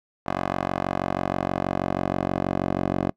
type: tone with band-pass filter sweep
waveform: 10% pulse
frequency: 46.25 Hz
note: F#1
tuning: in tune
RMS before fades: -26 dBFS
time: 0.26-3.11 s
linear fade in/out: 10 ms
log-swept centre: 860 to 470 Hz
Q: 1.1
effects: noise-tail reverb RT60 0.1 s tail -24 dB re dry